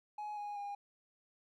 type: tone with pitch steps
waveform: triangle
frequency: 840 / 825.6 / 811.4 Hz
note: G#5 / G#5 / G#5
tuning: +19 / -10 / -41 cents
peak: -37 dBFS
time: 0.18-0.75 s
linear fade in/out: 5 ms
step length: 190 ms
effects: tanh soft clip ceiling -33 dBFS